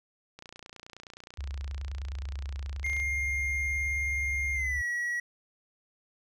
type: click train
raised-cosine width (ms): 0.2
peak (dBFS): -28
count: 78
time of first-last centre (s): 0.39-3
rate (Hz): 29.5
type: tone with vibrato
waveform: sine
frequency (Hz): 68.3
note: C#2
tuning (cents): -25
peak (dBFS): -33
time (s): 1.38-4.82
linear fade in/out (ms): 10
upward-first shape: triangle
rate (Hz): 19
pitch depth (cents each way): 260
type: tone with pitch glide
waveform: triangle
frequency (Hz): 2120 to 1921.7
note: C7 to B6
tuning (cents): +22 to -48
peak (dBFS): -27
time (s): 2.84-5.2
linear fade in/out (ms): 5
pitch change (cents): -170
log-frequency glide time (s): 4.54-4.82
effects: none